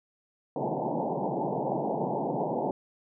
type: band-pass noise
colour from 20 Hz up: white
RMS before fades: -30 dBFS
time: 0.56-2.71 s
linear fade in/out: 2 ms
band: 130 to 910 Hz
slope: 96 dB/octave
effects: none